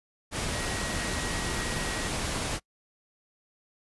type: tone in noise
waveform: sine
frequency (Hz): 1900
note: A#6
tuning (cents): +33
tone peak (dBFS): -40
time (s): 0.5-2.12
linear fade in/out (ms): 50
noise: pink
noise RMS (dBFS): -31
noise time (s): 0.31-2.6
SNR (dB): -12
effects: noise-tail reverb RT60 0.1 s tail -25 dB re dry + resampled to 24000 Hz